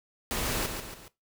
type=noise with echo; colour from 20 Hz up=pink; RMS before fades=-31 dBFS; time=0.31-0.66 s; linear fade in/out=0 ms; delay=140 ms; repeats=3; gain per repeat=-6 dB; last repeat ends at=1.08 s; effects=noise-tail reverb RT60 0.2 s tail -18 dB re dry